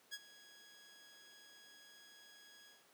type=tone with ADSR envelope; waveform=15% pulse; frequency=1661.2 Hz; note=G#6; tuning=in tune; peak=-35 dBFS; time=0.11-2.86 s; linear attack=27 ms; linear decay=42 ms; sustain=-18 dB; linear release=190 ms; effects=pink hiss -68 dBFS RMS until 2.93 s + high-pass 300 Hz 12 dB/octave